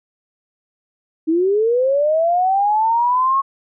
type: linear sweep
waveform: sine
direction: up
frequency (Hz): 309.6 to 1100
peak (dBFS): -13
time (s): 1.27-3.42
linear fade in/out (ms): 20
effects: none